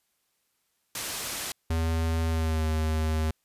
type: low-pass noise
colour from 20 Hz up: white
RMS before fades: -34 dBFS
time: 0.95-1.52 s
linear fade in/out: 2 ms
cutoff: 11000 Hz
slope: 12 dB/octave
type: tone with pitch glide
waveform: square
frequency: 81.5 to 78.68 Hz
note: E2 to D#2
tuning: -19 to +20 cents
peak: -25 dBFS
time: 1.7-3.31 s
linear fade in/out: 5 ms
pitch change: -61 cents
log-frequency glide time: 2.28-2.65 s
effects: white hiss -74 dBFS RMS until 3.44 s + resampled to 32000 Hz